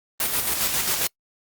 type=noise with tremolo; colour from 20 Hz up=white; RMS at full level=-22 dBFS; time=0.2-1.07 s; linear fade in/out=2 ms; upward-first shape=square; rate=7.4 Hz; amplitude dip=40%; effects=noise-tail reverb RT60 0.1 s tail -25 dB re dry + Opus 32 kbps